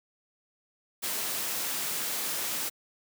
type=noise; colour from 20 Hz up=white; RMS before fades=-32 dBFS; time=1.02-2.7 s; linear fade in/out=20 ms; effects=high-pass 150 Hz 12 dB/octave